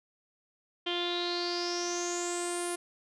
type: tone with low-pass filter sweep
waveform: sawtooth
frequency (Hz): 349.8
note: F4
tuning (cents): +3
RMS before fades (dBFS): -33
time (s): 0.86-2.76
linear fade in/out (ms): 10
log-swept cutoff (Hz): 3200 to 10000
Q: 9.7
effects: none